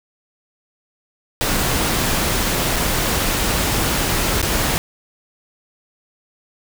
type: noise with dropouts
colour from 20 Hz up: pink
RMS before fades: -19 dBFS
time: 1.41-4.78 s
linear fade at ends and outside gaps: 0 ms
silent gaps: 2.761-2.765 / 4.416-4.427 s
effects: none